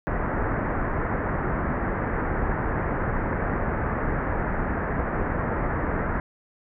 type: low-pass noise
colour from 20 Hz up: pink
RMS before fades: -26 dBFS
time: 0.07-6.2 s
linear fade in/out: 0 ms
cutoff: 1900 Hz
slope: 48 dB/octave
effects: none